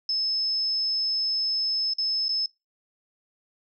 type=tone with dropouts; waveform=sine; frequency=5220 Hz; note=E8; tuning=18 cents flat; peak=-23 dBFS; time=0.09-2.46 s; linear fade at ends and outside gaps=2 ms; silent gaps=1.936-1.983 / 2.283-2.291 s; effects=noise-tail reverb RT60 0.2 s tail -19 dB re dry